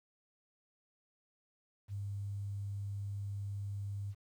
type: tone with quantisation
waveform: sine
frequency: 100.3 Hz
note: G2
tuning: 40 cents sharp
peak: -37 dBFS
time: 1.88-4.15 s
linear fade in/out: 50 ms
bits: 11
effects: none